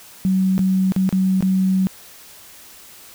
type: tone with dropouts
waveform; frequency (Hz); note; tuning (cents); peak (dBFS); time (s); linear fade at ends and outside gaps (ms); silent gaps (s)
sine; 188.8; F#3; +35; -14; 0.25-1.87; 0; 0.58-0.592 / 0.921-0.963 / 1.091-1.126 / 1.407-1.425
effects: white hiss -43 dBFS RMS until 3.14 s